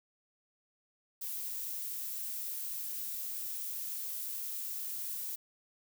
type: noise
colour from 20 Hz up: violet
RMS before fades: -39 dBFS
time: 1.21-5.36 s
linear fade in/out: 10 ms
effects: none